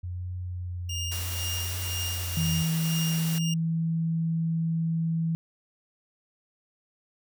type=tone with vibrato; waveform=sine; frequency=88.9 Hz; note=F2; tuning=31 cents sharp; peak=-31 dBFS; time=0.03-2.63 s; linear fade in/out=10 ms; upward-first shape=triangle; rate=0.71 Hz; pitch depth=31 cents each way
type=tone with tremolo; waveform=25% pulse; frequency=2824 Hz; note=F7; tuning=19 cents sharp; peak=-27 dBFS; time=0.89-3.54 s; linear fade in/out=5 ms; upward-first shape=sine; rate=2 Hz; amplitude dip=70%
type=noise; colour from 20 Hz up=white; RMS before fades=-36 dBFS; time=1.11-3.39 s; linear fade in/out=10 ms
type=tone with pitch glide; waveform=sine; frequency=161.9 to 163.97 Hz; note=E3 to E3; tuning=-31 to -9 cents; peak=-24 dBFS; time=2.37-5.35 s; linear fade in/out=0 ms; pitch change=+22 cents; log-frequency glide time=2.81-3.77 s
effects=none